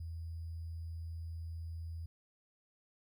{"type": "tone with sample-and-hold", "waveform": "sine", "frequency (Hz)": 82.41, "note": "E2", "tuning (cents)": 0, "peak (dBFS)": -40, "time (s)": [0, 2.06], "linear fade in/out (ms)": 5, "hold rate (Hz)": 4900, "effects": []}